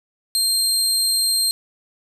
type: tone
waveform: 25% pulse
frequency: 4186 Hz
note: C8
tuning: in tune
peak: -12 dBFS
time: 0.35-1.51 s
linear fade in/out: 0 ms
effects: none